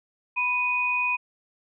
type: tone pair together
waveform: sine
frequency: 987.9 / 2486 Hz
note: B5 / D#7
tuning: 0 / -2 cents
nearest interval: octave + major third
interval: 1598 cents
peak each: -28 / -23 dBFS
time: 0.36-1.17 s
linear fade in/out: 20 ms
effects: none